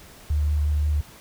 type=tone with vibrato; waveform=sine; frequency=74.5 Hz; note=D2; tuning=25 cents sharp; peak=-19 dBFS; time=0.3-1.01 s; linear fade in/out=5 ms; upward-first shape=sine; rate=5.6 Hz; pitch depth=9 cents each way; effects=pink hiss -47 dBFS RMS until 1.2 s